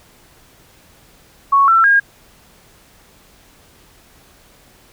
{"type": "tone with pitch steps", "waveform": "sine", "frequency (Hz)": [1108.7, 1341.5, 1623.2], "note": ["C#6", "E6", "G#6"], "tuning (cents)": [0, 30, -40], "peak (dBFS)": -8, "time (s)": [1.52, 2], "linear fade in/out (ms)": 10, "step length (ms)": 160, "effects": ["pink hiss -49 dBFS RMS until 4.92 s"]}